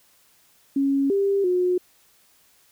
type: tone with pitch steps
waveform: sine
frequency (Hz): 275.9 / 396.5 / 361.2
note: C#4 / G4 / F#4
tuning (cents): -8 / +20 / -42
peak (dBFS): -18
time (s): 0.76-1.78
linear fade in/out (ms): 5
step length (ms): 340
effects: white hiss -59 dBFS RMS until 2.71 s